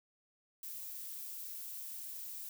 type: noise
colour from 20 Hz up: violet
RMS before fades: -45 dBFS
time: 0.63-2.49 s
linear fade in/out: 2 ms
effects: none